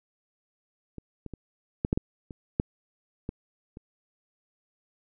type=clicks; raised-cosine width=3 ms; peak=-26 / -25 / -25 / -12 / -10 / -13 / -27 / -10 / -19 / -29 dBFS; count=10; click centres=0.983 / 1.263 / 1.337 / 1.849 / 1.929 / 1.975 / 2.308 / 2.599 / 3.291 / 3.771 s; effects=none